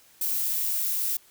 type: noise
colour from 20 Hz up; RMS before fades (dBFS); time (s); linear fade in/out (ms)
violet; -27; 0.21-1.17; 5
effects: white hiss -57 dBFS RMS until 1.3 s